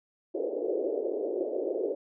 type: band-pass noise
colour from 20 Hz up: pink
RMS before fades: -31 dBFS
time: 0.34-1.95 s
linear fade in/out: 10 ms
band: 340 to 560 Hz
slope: 48 dB/octave
effects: none